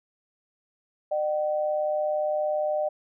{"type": "tone pair together", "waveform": "sine", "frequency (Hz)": [605.5, 763], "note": ["D#5", "G5"], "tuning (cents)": [-47, -47], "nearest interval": "major third", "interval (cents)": 400, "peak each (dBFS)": [-24, -31], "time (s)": [1.11, 2.89], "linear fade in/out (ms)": 10, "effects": []}